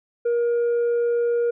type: tone with tanh clipping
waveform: sine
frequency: 473.7 Hz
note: A#4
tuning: 28 cents sharp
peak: -19 dBFS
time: 0.25-1.51 s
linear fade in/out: 10 ms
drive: 2 dB
effects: none